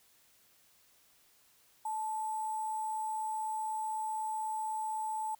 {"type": "tone with sample-and-hold", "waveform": "sine", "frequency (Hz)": 872, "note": "A5", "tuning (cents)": -16, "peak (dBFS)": -33, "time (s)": [1.85, 5.35], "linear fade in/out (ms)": 5, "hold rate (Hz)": 8820, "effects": ["white hiss -66 dBFS RMS until 5.39 s"]}